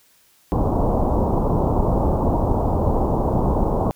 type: low-pass noise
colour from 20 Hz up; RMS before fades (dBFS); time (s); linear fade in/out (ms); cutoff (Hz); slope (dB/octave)
pink; -19; 0.52-3.91; 0; 1000; 48
effects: white hiss -57 dBFS RMS until 3.95 s